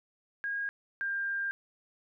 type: tone pair in turn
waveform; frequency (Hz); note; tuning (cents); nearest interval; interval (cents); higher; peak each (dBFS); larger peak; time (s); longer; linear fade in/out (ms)
sine; 1632 / 1596.6; G#6 / G6; -31 / +31; unison; 38; first; -31 / -30; second; 0.44-0.69 / 1.01-1.51; second; 0
effects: none

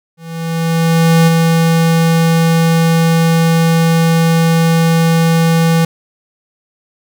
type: tone with ADSR envelope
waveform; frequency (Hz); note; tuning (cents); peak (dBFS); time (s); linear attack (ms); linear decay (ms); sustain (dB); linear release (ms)
square; 164.81; E3; 0; -6; 0.17-5.85; 1100; 22; -3; 4
effects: none

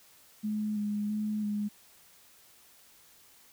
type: tone with vibrato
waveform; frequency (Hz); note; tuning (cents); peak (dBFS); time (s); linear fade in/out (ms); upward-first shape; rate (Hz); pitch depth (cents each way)
sine; 210; G#3; +19; -29; 0.43-1.69; 20; square; 1.5; 19
effects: white hiss -59 dBFS RMS until 3.52 s

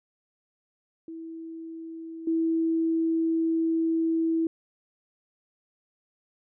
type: tone with level steps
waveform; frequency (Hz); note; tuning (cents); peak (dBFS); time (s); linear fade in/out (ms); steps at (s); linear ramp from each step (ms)
sine; 326.7; E4; -15; -36 / -22; 1.08-4.47; 2; 2.27; 5
effects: none

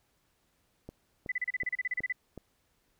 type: click train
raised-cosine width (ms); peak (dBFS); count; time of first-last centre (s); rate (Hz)
2; -29; 5; 0.89-2.377; 2.69
type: tone bursts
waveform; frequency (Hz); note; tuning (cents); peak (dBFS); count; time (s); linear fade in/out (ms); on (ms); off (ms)
sine; 2000; B6; +21; -28; 14; 1.29-2.125; 5; 29; 33
effects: pink hiss -73 dBFS RMS until 2.99 s

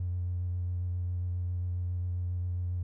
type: tone with vibrato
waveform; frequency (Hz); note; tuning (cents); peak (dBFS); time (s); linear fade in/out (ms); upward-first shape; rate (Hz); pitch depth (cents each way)
triangle; 89; F2; +33; -26; 0-2.83; 5; triangle; 7.4; 21
effects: tanh soft clip ceiling -27 dBFS

